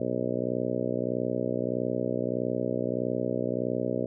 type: harmonic tone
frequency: 61.6 Hz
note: B1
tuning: 4 cents flat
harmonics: 2 / 3 / 4 / 5 / 6 / 7 / 8 / 9 / 10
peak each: -37 / -37 / -33 / -36 / -35 / -35 / -35 / -34 / -37 dBFS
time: 0-4.06 s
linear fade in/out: 5 ms
effects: none